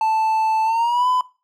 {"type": "tone with pitch glide", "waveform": "triangle", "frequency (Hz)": [880, 1005], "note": ["A5", "B5"], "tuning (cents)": [0, 30], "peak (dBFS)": -14, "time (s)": [0.01, 1.21], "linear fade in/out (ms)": 2, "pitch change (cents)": 230, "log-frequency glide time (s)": [0.64, 1.08], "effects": ["noise-tail reverb RT60 0.3 s tail -19 dB re dry"]}